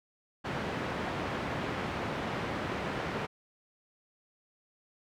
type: band-pass noise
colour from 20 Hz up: pink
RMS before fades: -35 dBFS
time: 0.44-3.27 s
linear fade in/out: 20 ms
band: 110 to 2200 Hz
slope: 12 dB/octave
effects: none